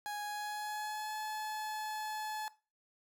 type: tone with pitch glide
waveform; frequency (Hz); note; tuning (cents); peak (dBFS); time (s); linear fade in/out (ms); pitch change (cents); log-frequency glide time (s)
30% pulse; 830 to 858.8; G#5 to A5; -1 to -42; -35; 0.06-2.48; 0; +59; 0.24-1.17
effects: noise-tail reverb RT60 0.3 s tail -18 dB re dry